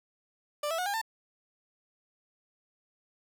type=tone with pitch steps; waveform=30% pulse; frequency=591 / 655.8 / 727.6 / 807.3 / 895.8 Hz; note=D5 / E5 / F#5 / G#5 / A5; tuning=+11 / -9 / -29 / -49 / +31 cents; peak=-27 dBFS; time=0.63-1.015 s; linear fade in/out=5 ms; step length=77 ms; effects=none